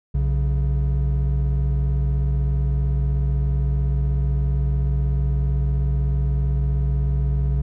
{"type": "tone pair together", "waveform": "triangle", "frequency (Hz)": [61.66, 138.59], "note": ["B1", "C#3"], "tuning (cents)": [-2, 0], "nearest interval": "octave + major second", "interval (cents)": 1402, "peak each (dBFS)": [-17, -21], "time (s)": [0.14, 7.62], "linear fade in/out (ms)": 10, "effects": []}